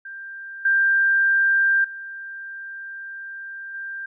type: tone with level steps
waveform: sine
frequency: 1585 Hz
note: G6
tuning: 19 cents sharp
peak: -33 / -15 / -32 / -29 dBFS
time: 0.05-4.06 s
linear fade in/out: 5 ms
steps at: 0.65 / 1.84 / 3.74 s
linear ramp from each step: 5 ms
effects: none